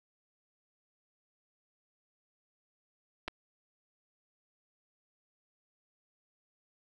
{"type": "clicks", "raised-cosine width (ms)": 0.3, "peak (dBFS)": -21, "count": 2, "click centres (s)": [3.279, 3.282], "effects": []}